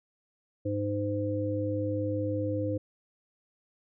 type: harmonic tone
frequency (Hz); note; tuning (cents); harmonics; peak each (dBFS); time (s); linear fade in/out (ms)
102.6; G#2; -21; 1 / 3 / 5; -32 / -32 / -32; 0.65-2.78; 10
effects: none